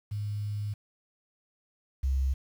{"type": "tone pair in turn", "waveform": "sine", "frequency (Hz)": [103.83, 66.75], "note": ["G#2", "C2"], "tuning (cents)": [0, 35], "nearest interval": "minor sixth", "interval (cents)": 765, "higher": "first", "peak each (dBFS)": [-30, -24], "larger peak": "second", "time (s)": [[0.11, 0.74], [2.03, 2.34]], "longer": "first", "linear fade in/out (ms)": 10, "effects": ["9-bit"]}